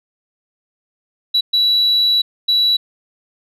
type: tone bursts at uneven times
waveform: sine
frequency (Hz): 3928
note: B7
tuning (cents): -10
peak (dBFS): -10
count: 3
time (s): 1.34-1.41 / 1.53-2.22 / 2.48-2.77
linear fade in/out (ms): 10
effects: tanh soft clip ceiling -8 dBFS